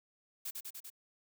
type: noise with echo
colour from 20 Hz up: blue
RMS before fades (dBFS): -40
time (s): 0.45-0.51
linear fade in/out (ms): 10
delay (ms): 98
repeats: 4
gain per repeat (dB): -2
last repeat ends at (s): 0.902
effects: none